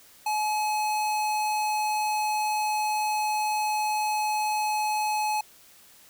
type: tone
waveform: square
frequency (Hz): 851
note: G#5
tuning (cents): +42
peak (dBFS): -25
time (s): 0.26-5.41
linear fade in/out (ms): 5
effects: white hiss -54 dBFS RMS until 6.09 s